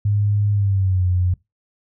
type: tone with pitch glide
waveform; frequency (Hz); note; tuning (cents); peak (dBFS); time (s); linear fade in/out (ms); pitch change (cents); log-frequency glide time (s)
sine; 103 to 90.19; G#2 to F#2; -14 to -44; -15; 0.05-1.34; 5; -230; 0.52-1.07
effects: noise-tail reverb RT60 0.2 s tail -22 dB re dry